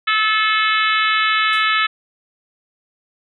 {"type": "harmonic tone", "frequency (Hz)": 433.7, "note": "A4", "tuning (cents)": -25, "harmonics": [3, 4, 5, 6, 7, 8, 9], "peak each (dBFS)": [-18, -20, -22, -24, -25, -26, -27], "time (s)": [0.07, 1.87], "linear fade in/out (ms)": 10}
{"type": "noise with exponential decay", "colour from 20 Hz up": "violet", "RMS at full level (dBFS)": -33, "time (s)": [1.53, 1.76], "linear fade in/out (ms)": 0, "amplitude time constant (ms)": 49}
{"effects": ["resampled to 24000 Hz"]}